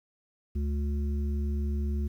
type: harmonic tone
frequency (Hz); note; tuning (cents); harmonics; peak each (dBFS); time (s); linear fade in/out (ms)
71.8; D2; -39; 1 / 3 / 5; -27 / -36 / -43; 0.55-2.08; 10
effects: 10-bit